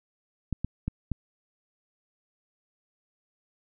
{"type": "clicks", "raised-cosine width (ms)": 5, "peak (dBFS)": -16, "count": 4, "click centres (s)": [0.527, 0.646, 0.88, 1.117], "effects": []}